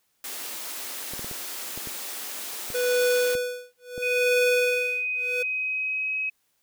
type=high-pass noise; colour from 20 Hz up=white; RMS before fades=-35 dBFS; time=0.24-3.35 s; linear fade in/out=2 ms; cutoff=240 Hz; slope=24 dB/octave
type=clicks; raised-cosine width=2 ms; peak=-25 dBFS; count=9; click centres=1.136 / 1.194 / 1.245 / 1.313 / 1.776 / 1.873 / 2.703 / 3.352 / 3.979 s
type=tone with tremolo; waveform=square; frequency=493.9 Hz; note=B4; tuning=in tune; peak=-20 dBFS; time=2.74-5.43 s; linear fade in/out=10 ms; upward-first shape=sine; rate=0.74 Hz; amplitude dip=100%
type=tone with pitch glide; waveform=sine; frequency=2489 to 2546 Hz; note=D#7 to D#7; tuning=0 to +39 cents; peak=-25 dBFS; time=4.02-6.3 s; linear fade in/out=10 ms; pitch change=+39 cents; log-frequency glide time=4.68-6.17 s
effects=white hiss -71 dBFS RMS until 6.62 s